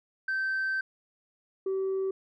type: tone pair in turn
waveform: sine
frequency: 1551 / 383.7 Hz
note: G6 / G4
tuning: -19 / -37 cents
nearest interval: 2 octaves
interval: 2418 cents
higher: first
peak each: -25 dBFS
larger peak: neither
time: 0.28-0.81 / 1.66-2.11 s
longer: first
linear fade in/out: 5 ms
effects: tanh soft clip ceiling -25 dBFS